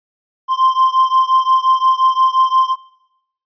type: beating tone pair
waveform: triangle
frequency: 1043 / 1048.7 Hz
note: C6 / C6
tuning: -6 / +4 cents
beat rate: 5.7 Hz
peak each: -12 / -12 dBFS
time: 0.48-2.76 s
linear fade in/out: 50 ms
effects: noise-tail reverb RT60 0.8 s tail -18 dB re dry + resampled to 11025 Hz